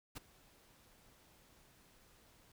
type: noise with ADSR envelope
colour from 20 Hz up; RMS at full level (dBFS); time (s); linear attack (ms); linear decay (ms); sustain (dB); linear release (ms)
pink; -44; 0.15-2.52; 20; 15; -22; 4
effects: none